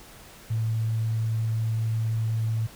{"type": "tone", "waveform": "sine", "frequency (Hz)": 111.8, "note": "A2", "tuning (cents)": 28, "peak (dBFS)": -23, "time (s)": [0.5, 2.67], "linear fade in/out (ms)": 10, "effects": ["pink hiss -48 dBFS RMS until 2.75 s"]}